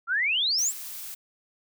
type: exponential sweep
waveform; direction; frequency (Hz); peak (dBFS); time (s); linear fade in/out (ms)
sine; up; 1318.5 to 8110; -22; 0.07-0.73; 50
type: noise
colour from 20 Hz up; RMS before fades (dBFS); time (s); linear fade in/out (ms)
blue; -38; 0.58-1.15; 10
effects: none